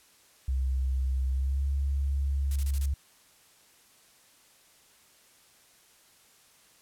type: tone with pitch glide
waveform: sine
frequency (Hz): 65.41 to 69.22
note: C2 to C#2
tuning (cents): 0 to -2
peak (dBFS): -25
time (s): 0.48-2.94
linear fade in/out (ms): 5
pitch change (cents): +98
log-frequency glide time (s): 1.31-1.64
type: noise bursts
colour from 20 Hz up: blue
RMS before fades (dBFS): -40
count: 5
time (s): 2.51-2.858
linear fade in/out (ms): 2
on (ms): 48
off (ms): 27
effects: white hiss -60 dBFS RMS until 6.81 s + low-pass 12000 Hz 12 dB/octave